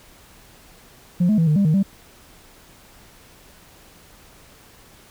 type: tone with pitch steps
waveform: sine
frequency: 176.4 / 213.7 / 164.2 / 151.8 / 199.8 / 155.5 / 195.8 Hz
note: F3 / G#3 / E3 / D#3 / G3 / D#3 / G3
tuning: +18 / +50 / -6 / -42 / +33 / -1 / -2 cents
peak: -12 dBFS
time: 1.2-1.83 s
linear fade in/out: 10 ms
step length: 90 ms
effects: tanh soft clip ceiling -12 dBFS + pink hiss -49 dBFS RMS until 5.1 s